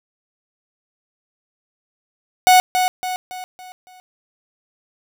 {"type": "tone with echo", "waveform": "45% pulse", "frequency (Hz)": 737, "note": "F#5", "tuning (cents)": -7, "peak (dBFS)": -8, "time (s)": [2.47, 2.6], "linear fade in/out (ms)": 0, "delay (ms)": 280, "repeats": 5, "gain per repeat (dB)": -7, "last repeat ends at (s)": 4, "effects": []}